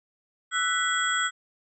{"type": "tone cluster", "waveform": "sine", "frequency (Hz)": [1324, 1486, 1968, 3317, 7680], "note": ["E6", "F#6", "B6", "G#7", "B8"], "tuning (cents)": [7, 7, -7, -3, -49], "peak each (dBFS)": [-29, -27, -31, -30, -33], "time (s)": [0.51, 1.31], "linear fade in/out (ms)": 50, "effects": []}